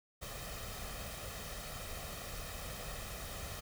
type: noise with comb filter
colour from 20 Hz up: pink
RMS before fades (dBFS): -44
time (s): 0.21-3.61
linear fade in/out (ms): 20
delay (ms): 1.6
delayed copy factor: +0.6
effects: none